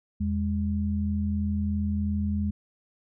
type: tone pair together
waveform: sine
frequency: 82.41 / 205.4 Hz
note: E2 / G#3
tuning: 0 / -19 cents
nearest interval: octave + major third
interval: 1581 cents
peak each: -27 dBFS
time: 0.2-2.51 s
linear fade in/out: 10 ms
effects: none